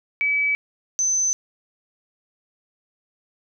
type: tone pair in turn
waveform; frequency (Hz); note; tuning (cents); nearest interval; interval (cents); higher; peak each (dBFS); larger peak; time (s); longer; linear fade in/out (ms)
sine; 2290 / 6125; D7 / G8; -44 / -41; octave + perfect fourth; 1703; second; -18; neither; 0.21-0.55 / 0.99-1.33; neither; 0
effects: none